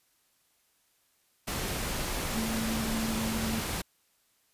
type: tone in noise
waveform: sine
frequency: 222.8 Hz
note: A3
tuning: 22 cents sharp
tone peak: -31 dBFS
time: 2.34-3.6 s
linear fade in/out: 10 ms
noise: pink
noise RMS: -33 dBFS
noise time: 1.47-3.82 s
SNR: -1 dB
effects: white hiss -70 dBFS RMS until 4.53 s + resampled to 32000 Hz